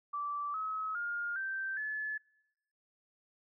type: tone with pitch steps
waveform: sine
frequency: 1163 / 1283 / 1415.4 / 1561.4 / 1722.5 Hz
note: D6 / E6 / F6 / G6 / A6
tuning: -17 / -47 / +23 / -7 / -37 cents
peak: -34 dBFS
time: 0.13-2.18 s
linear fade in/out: 10 ms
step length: 410 ms
effects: noise-tail reverb RT60 1.0 s tail -25 dB re dry